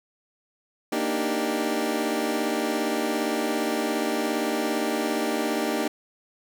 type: chord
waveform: 25% pulse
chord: Eb major seventh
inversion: second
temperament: equal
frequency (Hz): 233.1 / 293.7 / 311.1 / 392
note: Bb3 / D4 / Eb4 / G4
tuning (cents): 0 / 0 / 0 / 0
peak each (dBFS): -26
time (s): 0.92-5.88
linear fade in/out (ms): 5
effects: none